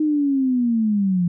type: linear sweep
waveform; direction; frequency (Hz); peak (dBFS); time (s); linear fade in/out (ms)
sine; down; 311.1 to 170.6; -16; 0-1.28; 5
effects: none